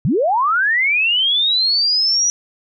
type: linear sweep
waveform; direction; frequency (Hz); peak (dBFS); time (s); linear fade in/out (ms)
sine; up; 108.7 to 5870; -13; 0.05-2.3; 0
effects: none